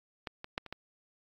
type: clicks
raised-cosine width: 0.3 ms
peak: -21 / -25 / -16 / -29 / -23 dBFS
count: 5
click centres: 0.272 / 0.444 / 0.579 / 0.663 / 0.726 s
effects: AAC 64 kbps